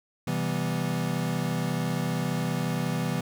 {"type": "chord", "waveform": "square", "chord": "C major seventh", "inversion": "none", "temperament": "equal with one note detuned", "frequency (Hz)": [130.13, 164.81, 196, 246.9], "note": ["C3", "E3", "G3", "B3"], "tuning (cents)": [-9, 0, 0, 0], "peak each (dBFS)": [-33, -30, -35, -34], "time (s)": [0.27, 3.21], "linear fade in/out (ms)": 5, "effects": []}